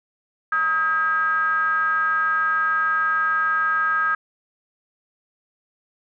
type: ring-modulated tone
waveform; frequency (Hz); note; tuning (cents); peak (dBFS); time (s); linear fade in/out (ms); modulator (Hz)
triangle; 173.3; F3; -13; -13; 0.52-4.15; 5; 1440
effects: none